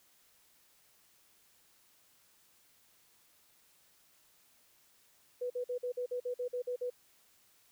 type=tone bursts; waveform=sine; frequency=493.9 Hz; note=B4; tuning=in tune; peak=-33 dBFS; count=11; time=5.41-6.902 s; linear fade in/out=10 ms; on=92 ms; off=48 ms; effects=white hiss -67 dBFS RMS until 7.71 s